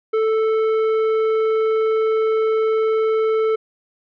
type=tone with tanh clipping; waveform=sine; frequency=440.2 Hz; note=A4; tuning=1 cent sharp; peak=-17 dBFS; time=0.13-3.56 s; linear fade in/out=10 ms; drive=10 dB; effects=none